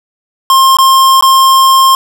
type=tone with dropouts; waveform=square; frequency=1063 Hz; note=C6; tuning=27 cents sharp; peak=-4 dBFS; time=0.5-1.95 s; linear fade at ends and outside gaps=1 ms; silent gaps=0.77-0.786 / 1.21-1.224 s; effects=none